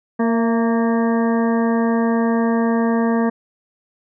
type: harmonic tone with a mistuned harmonic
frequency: 230.5 Hz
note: A#3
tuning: 19 cents flat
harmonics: 1 / 2 / 3 / 4 / 5 / 7 / 8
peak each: -16 / -22 / -26 / -28 / -30 / -33 / -34 dBFS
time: 0.19-3.3 s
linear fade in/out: 10 ms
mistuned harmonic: 3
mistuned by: -36 cents
effects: none